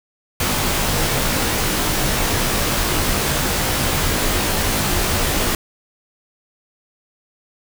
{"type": "noise with comb filter", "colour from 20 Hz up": "pink", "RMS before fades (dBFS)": -19, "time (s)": [0.4, 5.55], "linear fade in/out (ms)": 2, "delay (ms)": 18, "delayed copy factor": -0.65, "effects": []}